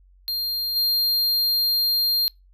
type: tone with level steps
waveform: square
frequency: 4200 Hz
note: C8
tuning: 6 cents sharp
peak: -24 / -19 dBFS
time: 0.28-2.28 s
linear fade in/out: 0 ms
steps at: 0.75 s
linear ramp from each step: 20 ms
effects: noise-tail reverb RT60 0.2 s tail -25 dB re dry + added 46 Hz sine -51 dBFS peak until 2.53 s